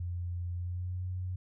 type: tone with pitch glide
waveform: sine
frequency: 87.8 to 91.42 Hz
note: F2 to F#2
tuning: +10 to -20 cents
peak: -33 dBFS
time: 0-1.36 s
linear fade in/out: 5 ms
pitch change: +70 cents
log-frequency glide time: 0.54-1.06 s
effects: none